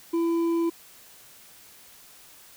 triangle tone with hard clipping, 334.9 Hz, E4, 27 cents sharp, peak -23 dBFS, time 0.13-0.7 s, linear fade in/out 10 ms, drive 8 dB, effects white hiss -51 dBFS RMS until 2.56 s

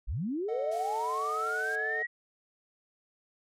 sine linear sweep, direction up, 33.61 to 1936 Hz, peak -30 dBFS, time 0.07-2.07 s, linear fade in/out 20 ms
triangle chord, D# diminished, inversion second, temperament equal, 440 / 622.3 / 740 Hz, A4 / D#5 / F#5, 0 / 0 / 0 cents, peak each -35 / -40 / -38 dBFS, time 0.48-2.03 s, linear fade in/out 10 ms
blue noise, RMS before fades -45 dBFS, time 0.71-1.76 s, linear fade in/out 10 ms
effects low-pass 8000 Hz 12 dB/octave

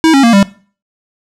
square tone with pitch steps, 321.9 / 273.8 / 232.9 / 198.15 Hz, E4 / C#4 / A#3 / G3, -41 / -21 / -1 / +19 cents, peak -5 dBFS, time 0.04-0.428 s, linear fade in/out 0 ms, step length 97 ms, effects noise-tail reverb RT60 0.4 s tail -19 dB re dry + low-pass 8000 Hz 12 dB/octave

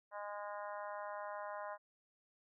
harmonic tone, 205.6 Hz, G#3, 17 cents flat, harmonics 3 / 4 / 5 / 6 / 7 / 8 / 9, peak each -46 / -49 / -47 / -55 / -53 / -57 / -58 dBFS, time 0.11-1.78 s, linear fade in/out 50 ms, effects none

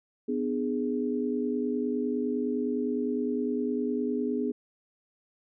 sine chord, G# diminished, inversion first, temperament just, 249.2 / 299 / 415.3 Hz, B3 / D4 / G#4, +16 / +31 / 0 cents, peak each -29 / -33 / -31 dBFS, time 0.28-4.52 s, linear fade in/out 10 ms, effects none

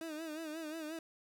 30% pulse tone with vibrato, 315.5 Hz, D#4, 24 cents sharp, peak -38 dBFS, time 0.01-0.99 s, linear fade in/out 2 ms, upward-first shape sine, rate 5.6 Hz, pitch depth 81 cents each way, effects none

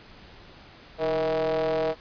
square ring-modulated tone, 82.41 Hz, E2, in tune, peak -21 dBFS, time 0.98-1.95 s, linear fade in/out 50 ms, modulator 556 Hz, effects pink hiss -49 dBFS RMS until 2 s + resampled to 11025 Hz

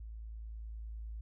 sine tone with level ramp, 54.9 Hz, A1, 3 cents flat, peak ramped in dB -43 to -40 dBFS, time 0-1.21 s, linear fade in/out 5 ms, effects none

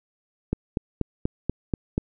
click train, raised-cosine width 3 ms, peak -10 dBFS, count 7, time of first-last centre 0.53-1.979 s, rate 4.14 Hz, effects none

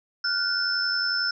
sine tone cluster, 1415 / 1506 / 5280 Hz, F6 / F#6 / E8, +22 / +30 / +2 cents, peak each -28 / -30 / -25 dBFS, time 0.24-1.31 s, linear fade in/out 5 ms, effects none

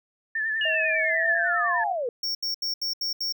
sine tone with vibrato, 1762 Hz, A6, 2 cents sharp, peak -24 dBFS, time 0.35-1.84 s, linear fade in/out 5 ms, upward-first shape triangle, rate 10 Hz, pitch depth 60 cents each way
sine linear sweep, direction down, 2900 to 455 Hz, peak -25 dBFS, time 0.61-2.09 s, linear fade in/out 2 ms
sine tone with pitch glide, 637 to 698.7 Hz, D#5 to F5, +41 to +1 cents, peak -28 dBFS, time 0.65-1.93 s, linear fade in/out 5 ms, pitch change +160 cents, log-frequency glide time 1.03-1.56 s
square tone bursts, 5490 Hz, F8, 31 cents flat, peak -26 dBFS, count 6, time 2.23-3.325 s, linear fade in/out 5 ms, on 120 ms, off 75 ms
effects none

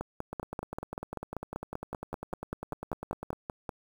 two click trains, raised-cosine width 1 ms, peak -20 / -23 dBFS, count 20 / 31, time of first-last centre 0.01-3.692 / 0.33-3.33 s, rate 5.16 / 10 Hz, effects 8-bit

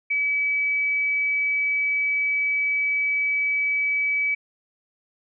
sine tone, 2288 Hz, D7, 46 cents flat, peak -20 dBFS, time 0.1-4.35 s, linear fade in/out 10 ms, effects none

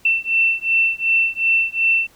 sine beating tone pair, 2684 / 2686.7 Hz, E7 / E7, +31 / +32 cents, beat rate 2.7 Hz, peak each -18 dBFS, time 0.05-2.07 s, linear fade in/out 5 ms, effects pink hiss -52 dBFS RMS until 2.15 s

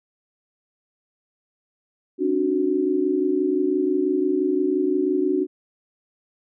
sine tone cluster, 272.5 / 298.4 / 369.4 Hz, C#4 / D4 / F#4, -29 / +28 / -3 cents, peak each -26 / -23 / -21 dBFS, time 2.18-5.47 s, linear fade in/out 50 ms, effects none

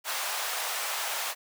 pink high-pass noise, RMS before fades -32 dBFS, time 0.04-1.35 s, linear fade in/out 50 ms, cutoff 680 Hz, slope 24 dB/octave, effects none

